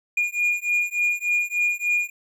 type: beating tone pair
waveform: triangle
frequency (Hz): 2429 / 2432.4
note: D#7 / D#7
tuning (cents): -42 / -40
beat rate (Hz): 3.4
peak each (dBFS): -22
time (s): 0.17-2.1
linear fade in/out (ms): 5
effects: none